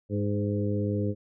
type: harmonic tone with a mistuned harmonic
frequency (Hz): 102.4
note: G#2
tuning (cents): -24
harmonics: 1 / 2 / 3 / 4 / 5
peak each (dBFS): -28 / -31 / -33 / -34 / -35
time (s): 0.09-1.15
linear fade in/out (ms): 50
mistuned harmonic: 4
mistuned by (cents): +21
effects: none